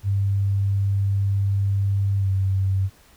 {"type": "tone with pitch glide", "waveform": "sine", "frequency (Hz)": [99, 96.13], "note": ["G2", "G2"], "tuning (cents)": [18, -33], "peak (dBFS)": -18, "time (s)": [0.03, 2.9], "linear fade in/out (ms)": 50, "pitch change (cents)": -51, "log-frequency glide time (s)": [2.18, 2.29], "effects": ["pink hiss -54 dBFS RMS until 3.16 s"]}